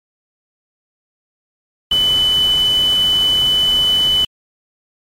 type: tone in noise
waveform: sine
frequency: 3000 Hz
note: F#7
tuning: 23 cents sharp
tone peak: -11 dBFS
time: 1.91-4.25 s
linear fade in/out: 5 ms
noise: pink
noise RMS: -28 dBFS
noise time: 1.91-4.25 s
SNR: +14 dB
effects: MP3 64 kbps